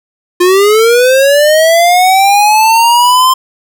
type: linear sweep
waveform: square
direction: up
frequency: 350 to 1046.5 Hz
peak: -5 dBFS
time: 0.4-3.34 s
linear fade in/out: 10 ms
effects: none